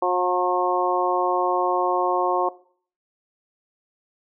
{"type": "harmonic tone", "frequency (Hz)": 180, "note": "F#3", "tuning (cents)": -47, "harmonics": [2, 3, 4, 5, 6], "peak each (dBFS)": [-25, -25, -25, -25, -25], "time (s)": [0.02, 2.49], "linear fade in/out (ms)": 5, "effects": ["noise-tail reverb RT60 0.5 s tail -19 dB re dry"]}